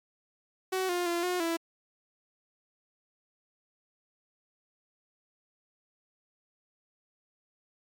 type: tone with pitch steps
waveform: sawtooth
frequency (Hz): 375.5 / 353.6 / 343.8 / 360 / 332.7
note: F#4 / F4 / F4 / F#4 / E4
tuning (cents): +26 / +22 / -27 / -47 / +16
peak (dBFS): -24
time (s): 0.72-1.57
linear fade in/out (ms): 10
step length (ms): 170
effects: MP3 96 kbps